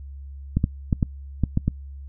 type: clicks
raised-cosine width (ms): 5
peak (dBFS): -7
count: 7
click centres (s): 0.57 / 0.641 / 0.928 / 1.028 / 1.437 / 1.574 / 1.68
effects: noise-tail reverb RT60 0.1 s tail -23 dB re dry + added 69 Hz sine -35 dBFS peak until 2.08 s